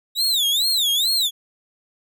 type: tone with vibrato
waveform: 40% pulse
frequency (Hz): 3729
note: A#7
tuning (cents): 0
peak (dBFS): -16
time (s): 0.15-1.31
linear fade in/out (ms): 50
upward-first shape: sine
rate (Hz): 2.3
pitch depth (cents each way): 240
effects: none